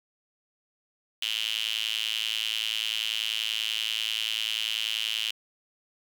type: tone with high-pass filter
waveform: sawtooth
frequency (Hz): 110.3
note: A2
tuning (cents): +5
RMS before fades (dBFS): -30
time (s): 1.22-5.31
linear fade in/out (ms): 5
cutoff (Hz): 3000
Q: 8.1
effects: none